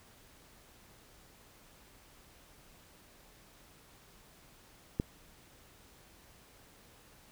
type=click; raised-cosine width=3 ms; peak=-17 dBFS; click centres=4.999 s; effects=pink hiss -60 dBFS RMS until 7.31 s